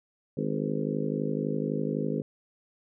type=harmonic tone with a mistuned harmonic; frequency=51.91 Hz; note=G#1; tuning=in tune; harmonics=3 / 4 / 5 / 6 / 7 / 8 / 9 / 10; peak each=-33 / -33 / -33 / -37 / -39 / -35 / -38 / -40 dBFS; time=0.37-2.22 s; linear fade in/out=5 ms; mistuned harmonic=9; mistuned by=+30 cents; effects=none